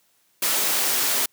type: high-pass noise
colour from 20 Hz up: white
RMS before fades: -22 dBFS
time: 0.42-1.26 s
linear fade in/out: 5 ms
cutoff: 230 Hz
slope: 12 dB/octave
effects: white hiss -64 dBFS RMS until 1.32 s + high-pass 80 Hz 12 dB/octave